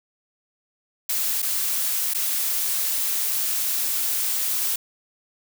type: noise with dropouts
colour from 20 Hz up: blue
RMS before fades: -24 dBFS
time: 1.09-4.76 s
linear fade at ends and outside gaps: 5 ms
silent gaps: 1.42-1.426 / 2.137-2.146 s
effects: none